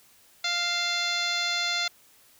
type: harmonic tone with a mistuned harmonic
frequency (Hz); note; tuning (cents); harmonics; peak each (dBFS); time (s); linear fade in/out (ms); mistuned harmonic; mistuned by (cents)
698.5; F5; 0; 1 / 2 / 3 / 4 / 5 / 6 / 7 / 8 / 9 / 10; -37 / -33 / -31 / -38 / -31 / -31 / -37 / -43 / -42 / -42; 0.44-1.88; 5; 4; -51
effects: white hiss -58 dBFS RMS until 2.39 s